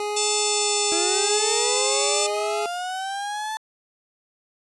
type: tone with vibrato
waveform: 25% pulse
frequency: 415.3 Hz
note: G#4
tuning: in tune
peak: -21 dBFS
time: 0-2.66 s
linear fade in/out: 2 ms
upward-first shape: sine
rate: 0.83 Hz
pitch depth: 13 cents each way
type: harmonic tone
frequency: 887 Hz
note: A5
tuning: 14 cents sharp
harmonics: 3 / 4 / 5 / 6 / 7 / 8 / 9 / 10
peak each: -34 / -29 / -32 / -29 / -32 / -28 / -28 / -34 dBFS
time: 0.16-2.27 s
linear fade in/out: 10 ms
type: linear sweep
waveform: 35% pulse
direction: up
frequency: 329.6 to 880 Hz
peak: -25 dBFS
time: 0.92-3.57 s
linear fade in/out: 0 ms
effects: resampled to 24000 Hz